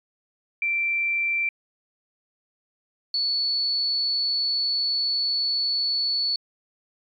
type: tone pair in turn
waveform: sine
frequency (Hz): 2349 / 4434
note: D7 / C#8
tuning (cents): 0 / 0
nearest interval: major seventh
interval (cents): 1100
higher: second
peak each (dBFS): -21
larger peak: neither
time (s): 0.62-1.49 / 3.14-6.36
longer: second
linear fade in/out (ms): 2
effects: MP3 96 kbps